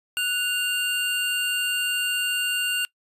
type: tone pair together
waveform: square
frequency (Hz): 1474.9 / 2794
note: F#6 / F7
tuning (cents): -6 / 0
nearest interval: major seventh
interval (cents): 1106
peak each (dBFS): -30 / -24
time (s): 0.17-2.85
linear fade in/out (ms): 0
effects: noise-tail reverb RT60 0.1 s tail -23 dB re dry + resampled to 32000 Hz